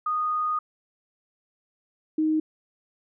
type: tone pair in turn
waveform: sine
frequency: 1236 / 312.1 Hz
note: D#6 / D#4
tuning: -12 / +5 cents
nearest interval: 2 octaves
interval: 2383 cents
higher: first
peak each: -23 / -20 dBFS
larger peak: second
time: 0.06-0.59 / 2.18-2.4 s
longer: first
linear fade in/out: 5 ms
effects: none